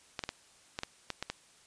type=clicks; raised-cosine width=0.2 ms; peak=-17 dBFS; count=8; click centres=0.192 / 0.238 / 0.291 / 0.789 / 0.834 / 1.103 / 1.226 / 1.3 s; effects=white hiss -61 dBFS RMS until 1.66 s + resampled to 22050 Hz